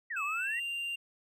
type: exponential two-way sweep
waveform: sine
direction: down then up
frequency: 1994 to 1108.7 to 1994 Hz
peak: -34 dBFS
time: 0.1-0.6 s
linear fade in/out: 10 ms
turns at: 0.23 s
type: tone with pitch glide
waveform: triangle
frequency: 2598 to 2784 Hz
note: E7 to F7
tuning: -26 to -6 cents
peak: -32 dBFS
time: 0.16-0.96 s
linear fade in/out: 10 ms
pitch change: +120 cents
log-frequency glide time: 0.33-0.61 s
effects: none